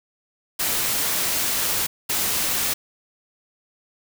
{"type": "noise bursts at uneven times", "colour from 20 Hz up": "white", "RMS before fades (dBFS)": -23, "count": 2, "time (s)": [[0.59, 1.87], [2.09, 2.74]], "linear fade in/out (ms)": 10, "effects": []}